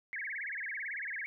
sine tone with vibrato, 1909 Hz, A#6, 41 cents sharp, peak -36 dBFS, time 0.13-1.26 s, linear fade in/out 0 ms, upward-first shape sine, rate 18 Hz, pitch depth 290 cents each way, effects none

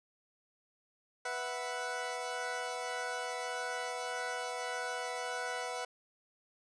20% pulse chord, B suspended fourth, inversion none, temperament equal, 493.9 / 659.3 / 740 Hz, B4 / E5 / F#5, 0 / 0 / 0 cents, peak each -35 / -38 / -35 dBFS, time 1.25-5.85 s, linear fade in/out 5 ms, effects resampled to 22050 Hz

